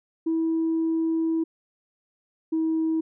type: tone pair in turn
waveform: sine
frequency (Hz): 325.4 / 321.1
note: E4 / E4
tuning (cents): -22 / -45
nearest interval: unison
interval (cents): 23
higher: first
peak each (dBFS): -20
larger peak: neither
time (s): 0.26-1.44 / 2.52-3.01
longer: first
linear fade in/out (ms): 10
effects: tanh soft clip ceiling -18 dBFS